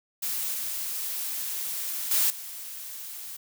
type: noise with level steps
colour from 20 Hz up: blue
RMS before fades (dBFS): -30 / -32 / -23 / -39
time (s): 0.22-3.37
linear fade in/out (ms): 10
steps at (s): 0.54 / 2.11 / 2.3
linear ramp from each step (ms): 2
effects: none